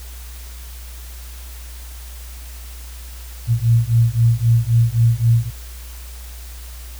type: beating tone pair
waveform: sine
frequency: 114.4 / 118.2 Hz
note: A#2 / A#2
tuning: -32 / +24 cents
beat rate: 3.8 Hz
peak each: -15 dBFS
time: 3.47-5.51 s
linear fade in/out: 50 ms
effects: added 60 Hz sine -32 dBFS peak until 6.99 s + white hiss -41 dBFS RMS until 6.99 s